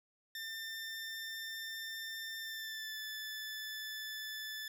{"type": "tone with pitch glide", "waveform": "20% pulse", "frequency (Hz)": [1795, 1744.9], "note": ["A6", "A6"], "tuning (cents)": [34, -15], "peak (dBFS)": -36, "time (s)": [0.35, 4.68], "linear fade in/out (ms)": 2, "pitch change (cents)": -49, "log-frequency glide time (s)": [2.4, 3.02], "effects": []}